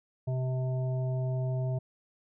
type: harmonic tone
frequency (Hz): 129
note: C3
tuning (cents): -24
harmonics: 1 / 3 / 5 / 7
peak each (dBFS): -28 / -42 / -39 / -52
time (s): 0.27-1.79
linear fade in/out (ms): 10
effects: none